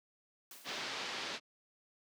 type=noise with exponential decay; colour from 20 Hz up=white; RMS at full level=-50 dBFS; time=0.51-1.11 s; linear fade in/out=2 ms; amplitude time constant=130 ms
type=low-pass noise; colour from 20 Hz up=white; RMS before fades=-41 dBFS; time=0.64-1.4 s; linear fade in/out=50 ms; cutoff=4700 Hz; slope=24 dB/octave
effects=high-pass 200 Hz 12 dB/octave